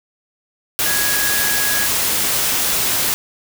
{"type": "tone in noise", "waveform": "sine", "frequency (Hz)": 1661.2, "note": "G#6", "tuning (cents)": 0, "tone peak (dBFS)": -22, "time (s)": [0.86, 1.86], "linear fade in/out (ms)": 0, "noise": "white", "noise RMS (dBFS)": -18, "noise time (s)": [0.79, 3.14], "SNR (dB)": -7, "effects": []}